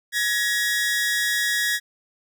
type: tone pair together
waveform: sawtooth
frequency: 1680.2 / 1900 Hz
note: G#6 / A#6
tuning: +20 / +33 cents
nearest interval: major second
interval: 213 cents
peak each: -20 dBFS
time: 0.12-1.8 s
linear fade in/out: 50 ms
effects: none